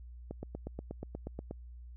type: click train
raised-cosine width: 2 ms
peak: -26 dBFS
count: 11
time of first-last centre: 0.31-1.51 s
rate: 8.33 Hz
effects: added 60 Hz sine -46 dBFS peak until 1.96 s